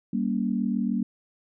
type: chord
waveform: sine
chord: G diminished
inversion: none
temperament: just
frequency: 196 / 235.2 / 282.2 Hz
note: G3 / Bb3 / Db4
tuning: 0 / +16 / +31 cents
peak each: -27 / -26 / -32 dBFS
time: 0.13-1.03 s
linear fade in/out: 5 ms
effects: none